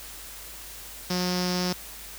sawtooth tone with low-pass filter, 180.3 Hz, F#3, 45 cents flat, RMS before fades -27 dBFS, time 1.1-1.73 s, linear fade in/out 5 ms, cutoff 5300 Hz, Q 7.9, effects added 50 Hz sine -49 dBFS peak until 2.18 s + white hiss -42 dBFS RMS until 2.18 s

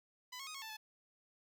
10% pulse tone with pitch steps, 1000 / 1091 / 1247 / 1095 / 883 / 865 Hz, B5 / C#6 / D#6 / C#6 / A5 / A5, +21 / -28 / +3 / -22 / +6 / -30 cents, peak -37 dBFS, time 0.32-0.77 s, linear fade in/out 10 ms, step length 75 ms, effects none

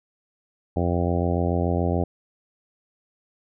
harmonic tone, 87 Hz, F2, 6 cents flat, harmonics 1 / 2 / 3 / 4 / 5 / 6 / 7 / 8 / 9, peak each -24 / -27 / -29 / -30 / -31 / -32 / -32 / -33 / -34 dBFS, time 0.76-2.04 s, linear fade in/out 5 ms, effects none

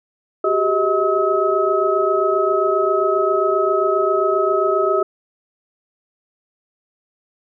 sine tone cluster, 376 / 403.5 / 633 / 1282 Hz, F#4 / G#4 / D#5 / E6, +28 / -50 / +30 / -49 cents, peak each -20 dBFS, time 0.44-5.03 s, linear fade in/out 5 ms, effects none

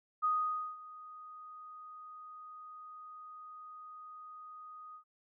sine tone with ADSR envelope, 1244.5 Hz, D#6, in tune, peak -27 dBFS, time 0.22-5.04 s, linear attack 24 ms, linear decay 520 ms, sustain -20 dB, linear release 91 ms, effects none

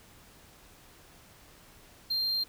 triangle tone, 4183 Hz, C8, 1 cent flat, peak -26 dBFS, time 2.1-2.44 s, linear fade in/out 10 ms, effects pink hiss -56 dBFS RMS until 2.48 s

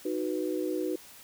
sine chord, B major, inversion first, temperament equal, 311.1 / 370 / 493.9 Hz, D#4 / F#4 / B4, 0 / 0 / 0 cents, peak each -32 / -32 / -35 dBFS, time 0.05-0.96 s, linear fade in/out 5 ms, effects white hiss -51 dBFS RMS until 1.23 s

